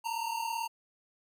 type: tone pair together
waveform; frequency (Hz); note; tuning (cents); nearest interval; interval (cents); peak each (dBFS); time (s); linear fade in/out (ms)
square; 904 / 942.3; A5 / A#5; +47 / +18; minor second; 71; -35 / -37; 0.04-0.68; 20
effects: none